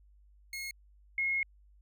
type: tone pair in turn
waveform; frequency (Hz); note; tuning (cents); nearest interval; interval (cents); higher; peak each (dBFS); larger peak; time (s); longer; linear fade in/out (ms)
sawtooth / sine; 2160 / 2160; C#7 / C#7; -45 / -45; unison; 0; neither; -34 / -28; second; 0.53-0.71 / 1.18-1.43; second; 2
effects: added 50 Hz sine -58 dBFS peak until 1.81 s